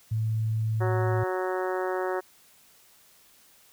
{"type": "tone", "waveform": "sine", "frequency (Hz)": 110.3, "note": "A2", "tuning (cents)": 5, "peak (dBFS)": -24, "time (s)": [0.11, 1.24], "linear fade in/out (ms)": 10}
{"type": "harmonic tone", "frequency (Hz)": 185, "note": "F#3", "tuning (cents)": 0, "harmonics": [2, 3, 4, 5, 6, 7, 8, 9, 10], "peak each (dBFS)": [-29, -33, -35, -37, -39, -40, -41, -42, -43], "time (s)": [0.8, 2.21], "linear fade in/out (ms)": 20}
{"effects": ["white hiss -58 dBFS RMS until 3.72 s"]}